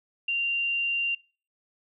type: tone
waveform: sine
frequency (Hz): 2775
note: F7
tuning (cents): -12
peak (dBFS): -24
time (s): 0.28-1.15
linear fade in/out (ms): 5
effects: noise-tail reverb RT60 0.4 s tail -25 dB re dry